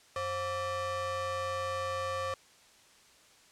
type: ring-modulated tone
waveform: square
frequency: 311.9 Hz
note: D#4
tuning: 4 cents sharp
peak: -30 dBFS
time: 0.16-2.34 s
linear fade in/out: 2 ms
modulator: 844 Hz
effects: white hiss -60 dBFS RMS until 3.51 s + low-pass 8000 Hz 12 dB/octave